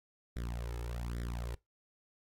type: tone with flanger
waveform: sawtooth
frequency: 58.9 Hz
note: A#1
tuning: 19 cents sharp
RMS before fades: -39 dBFS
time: 0.36-1.55 s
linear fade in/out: 0 ms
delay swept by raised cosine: 0.54 to 2.34 ms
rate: 1.2 Hz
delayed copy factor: +0.95
effects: noise-tail reverb RT60 0.2 s tail -23 dB re dry + AAC 48 kbps